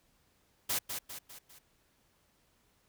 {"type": "noise with echo", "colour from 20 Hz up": "white", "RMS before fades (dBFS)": -32, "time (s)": [0.69, 0.79], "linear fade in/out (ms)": 10, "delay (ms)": 200, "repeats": 4, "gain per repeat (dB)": -6, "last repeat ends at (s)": 1.59, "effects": ["pink hiss -71 dBFS RMS until 2.88 s"]}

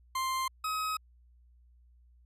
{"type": "tone pair in turn", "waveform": "40% pulse", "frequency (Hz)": [1049, 1270.2], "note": ["C6", "D#6"], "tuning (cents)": [4, 35], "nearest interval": "minor third", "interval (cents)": 331, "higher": "second", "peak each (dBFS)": [-29, -30], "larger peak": "first", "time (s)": [[0.15, 0.48], [0.64, 0.97]], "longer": "neither", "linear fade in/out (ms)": 5, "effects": ["added 60 Hz sine -58 dBFS peak until 2.25 s", "resampled to 32000 Hz"]}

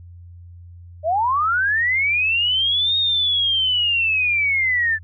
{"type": "linear two-way sweep", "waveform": "sine", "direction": "up then down", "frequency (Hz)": [591, 3736, 1739], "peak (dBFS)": -16, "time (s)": [1.03, 4.99], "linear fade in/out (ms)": 50, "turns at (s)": 2.97, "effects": ["added 87 Hz sine -38 dBFS peak until 5.03 s"]}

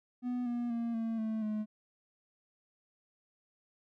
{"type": "tone with pitch steps", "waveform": "triangle", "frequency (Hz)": [246.9, 239.9, 233, 226.4, 220, 213.7], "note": ["B3", "A#3", "A#3", "A3", "A3", "G#3"], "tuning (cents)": [0, 50, -1, 50, 0, 50], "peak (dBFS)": -30, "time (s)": [0.22, 1.66], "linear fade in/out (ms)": 50, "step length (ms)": 240, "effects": []}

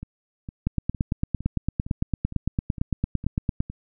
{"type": "two click trains", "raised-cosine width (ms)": 5, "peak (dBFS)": [-22, -10], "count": [9, 27], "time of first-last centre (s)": [[0.03, 3.7], [0.67, 3.605]], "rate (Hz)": [2.18, 8.86], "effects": []}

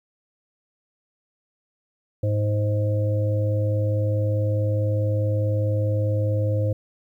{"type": "harmonic tone", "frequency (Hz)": 104.7, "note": "G#2", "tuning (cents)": 15, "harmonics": [1, 3, 5, 6], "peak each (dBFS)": [-20, -33, -27, -39], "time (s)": [2.23, 6.73], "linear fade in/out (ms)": 5, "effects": ["10-bit"]}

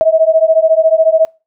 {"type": "beating tone pair", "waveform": "sine", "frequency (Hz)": [636, 650], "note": ["D#5", "E5"], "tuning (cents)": [38, -24], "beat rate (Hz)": 14, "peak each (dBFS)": -10, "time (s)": [0.01, 1.25], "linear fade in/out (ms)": 0, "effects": ["noise-tail reverb RT60 0.3 s tail -26 dB re dry"]}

